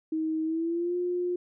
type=tone with pitch glide; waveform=sine; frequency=316.8 to 355.6 Hz; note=D#4 to F4; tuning=+31 to +31 cents; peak=-26 dBFS; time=0.12-1.36 s; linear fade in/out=5 ms; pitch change=+200 cents; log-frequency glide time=0.44-0.96 s; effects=none